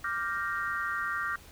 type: chord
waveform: sine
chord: G minor seventh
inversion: second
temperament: equal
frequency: 1174.7 / 1396.9 / 1568 / 1864.7 Hz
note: D6 / F6 / G6 / Bb6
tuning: 0 / 0 / 0 / 0 cents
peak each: -35 / -34 / -36 / -36 dBFS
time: 0.04-1.36 s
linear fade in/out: 5 ms
effects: added 75 Hz sine -58 dBFS peak until 1.51 s + pink hiss -53 dBFS RMS until 1.51 s